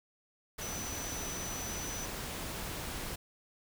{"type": "tone in noise", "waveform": "sine", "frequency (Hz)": 5980, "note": "F#8", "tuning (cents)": 17, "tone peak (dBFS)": -41, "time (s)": [0.61, 2.06], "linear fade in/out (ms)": 10, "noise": "pink", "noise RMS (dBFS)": -40, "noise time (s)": [0.58, 3.16], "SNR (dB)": -4, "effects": []}